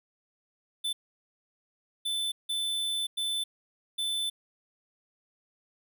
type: tone bursts at uneven times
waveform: square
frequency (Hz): 3520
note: A7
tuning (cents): 0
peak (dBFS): -29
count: 5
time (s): 0.84-0.93 / 2.05-2.32 / 2.49-3.07 / 3.17-3.44 / 3.98-4.3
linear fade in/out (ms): 10
effects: none